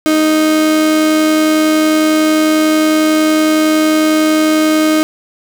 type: tone with amplitude modulation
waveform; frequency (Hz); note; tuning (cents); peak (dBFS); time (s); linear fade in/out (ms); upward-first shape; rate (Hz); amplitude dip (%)
35% pulse; 311.1; D#4; 0; -6; 0.06-5.03; 0; sine; 91; 25
effects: none